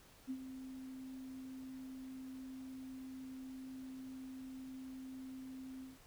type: tone with ADSR envelope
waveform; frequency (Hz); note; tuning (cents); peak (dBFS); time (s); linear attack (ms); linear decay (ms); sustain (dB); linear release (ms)
sine; 261.6; C4; 0; -37; 0.27-5.99; 36; 63; -9; 170
effects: pink hiss -63 dBFS RMS until 6.06 s